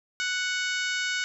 harmonic tone, 740 Hz, F#5, in tune, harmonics 2 / 3 / 4 / 5 / 6 / 7 / 8 / 9 / 10, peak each -29 / -33 / -35 / -37 / -39 / -40 / -41 / -42 / -43 dBFS, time 0.2-1.24 s, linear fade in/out 0 ms, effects none

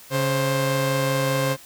sawtooth tone pair together, 138.1 / 527.3 Hz, C#3 / C5, -6 / +13 cents, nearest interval octave + major seventh, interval 2319 cents, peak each -19 dBFS, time 0.1-1.57 s, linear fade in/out 50 ms, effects white hiss -46 dBFS RMS until 1.65 s

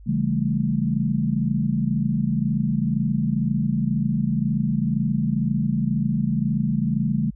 sine chord, A dominant seventh, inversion first, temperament just, 137.5 / 165 / 198 / 220 Hz, C#3 / E3 / G3 / A3, -14 / +2 / +18 / 0 cents, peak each -25 / -26 / -25 / -24 dBFS, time 0.06-7.31 s, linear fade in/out 20 ms, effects added 50 Hz sine -41 dBFS peak until 7.35 s

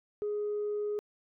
sine tone, 416.5 Hz, G#4, 5 cents sharp, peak -29 dBFS, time 0.22-0.99 s, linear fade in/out 0 ms, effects tanh soft clip ceiling -27 dBFS

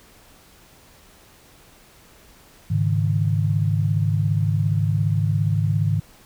sine chord, Ab suspended fourth, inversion none, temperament just, 103.83 / 138.43 / 155.74 Hz, Ab2 / Db3 / Eb3, 0 / -2 / +2 cents, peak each -20 / -25 / -22 dBFS, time 2.7-6 s, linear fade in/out 10 ms, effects pink hiss -51 dBFS RMS until 6.25 s

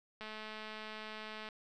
click train, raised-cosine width 0.3 ms, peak -30 dBFS, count 277, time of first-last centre 0.21-1.488 s, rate 216 Hz, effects none

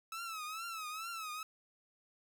sawtooth tone with vibrato, 1300 Hz, E6, 24 cents flat, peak -37 dBFS, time 0.12-1.43 s, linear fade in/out 2 ms, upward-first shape triangle, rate 2.3 Hz, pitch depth 120 cents each way, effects none

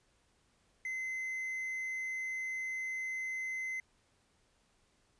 triangle tone, 2055 Hz, C7, 32 cents flat, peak -34 dBFS, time 0.85-3.8 s, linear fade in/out 2 ms, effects pink hiss -72 dBFS RMS until 5.19 s + resampled to 22050 Hz

